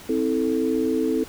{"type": "chord", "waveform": "sine", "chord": "A minor", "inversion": "first", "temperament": "equal with one note detuned", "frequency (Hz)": [261.6, 322.3, 440], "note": ["C4", "E4", "A4"], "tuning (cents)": [0, -39, 0], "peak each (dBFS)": -24, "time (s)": [0.09, 1.24], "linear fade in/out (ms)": 5, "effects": ["pink hiss -43 dBFS RMS until 1.28 s"]}